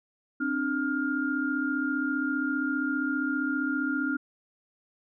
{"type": "tone cluster", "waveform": "sine", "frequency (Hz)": [263.2, 298.3, 1409], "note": ["C4", "D4", "F6"], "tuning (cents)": [10, 27, 15], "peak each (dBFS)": -30, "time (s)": [0.4, 4.17], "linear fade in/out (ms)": 10, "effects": []}